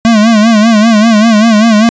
square tone with vibrato, 220 Hz, A3, in tune, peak -4 dBFS, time 0.05-1.89 s, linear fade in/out 0 ms, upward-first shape sine, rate 5.1 Hz, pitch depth 100 cents each way, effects resampled to 16000 Hz

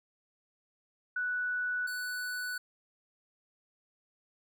sine / square tone pair in turn, 1480 / 1485.4 Hz, F#6 / F#6, 0 / +6 cents, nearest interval unison, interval 6 cents, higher second, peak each -30 / -35 dBFS, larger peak first, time 1.16-1.87 / 1.87-2.58 s, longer neither, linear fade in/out 5 ms, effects none

